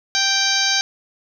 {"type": "harmonic tone with a mistuned harmonic", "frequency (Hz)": 784, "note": "G5", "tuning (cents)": 0, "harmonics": [1, 2, 3, 4, 5, 6, 7, 8], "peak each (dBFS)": [-28, -23, -26, -26, -23, -22, -25, -24], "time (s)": [0.15, 0.81], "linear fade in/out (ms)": 0, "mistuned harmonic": 5, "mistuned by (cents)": -31, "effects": ["8-bit"]}